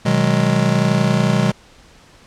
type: chord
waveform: square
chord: G# minor seventh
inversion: first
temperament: just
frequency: 124.59 / 155.74 / 186.89 / 207.7 Hz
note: B2 / D#3 / F#3 / G#3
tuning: +16 / +2 / +18 / 0 cents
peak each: -20 dBFS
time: 0.05-1.52 s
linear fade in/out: 10 ms
effects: pink hiss -47 dBFS RMS until 2.26 s + low-pass 7000 Hz 12 dB/octave